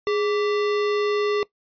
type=tone with sample-and-hold; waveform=sine; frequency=415.3 Hz; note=G#4; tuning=in tune; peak=-19 dBFS; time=0.07-1.43 s; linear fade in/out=0 ms; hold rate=1575 Hz; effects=noise-tail reverb RT60 0.1 s tail -20 dB re dry + resampled to 11025 Hz